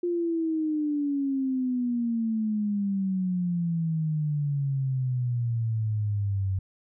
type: exponential sweep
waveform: sine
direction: down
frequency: 352.8 to 94.1 Hz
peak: -24 dBFS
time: 0.03-6.59 s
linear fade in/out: 5 ms
effects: none